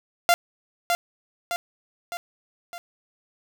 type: tone with echo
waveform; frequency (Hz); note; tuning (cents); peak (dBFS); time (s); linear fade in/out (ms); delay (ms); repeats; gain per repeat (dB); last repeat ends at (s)
sawtooth; 693; F5; -14; -11; 0.29-0.34; 0; 610; 4; -5; 2.78
effects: none